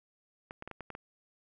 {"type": "clicks", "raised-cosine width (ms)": 0.5, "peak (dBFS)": -27, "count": 7, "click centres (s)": [0.509, 0.624, 0.676, 0.713, 0.807, 0.903, 0.951], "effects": []}